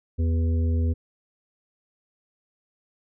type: harmonic tone with a mistuned harmonic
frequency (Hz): 82.41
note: E2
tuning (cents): 0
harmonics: 1 / 3 / 5 / 6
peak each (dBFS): -20 / -31 / -39 / -40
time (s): 0.18-0.94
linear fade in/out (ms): 20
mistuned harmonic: 5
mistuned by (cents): -32
effects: none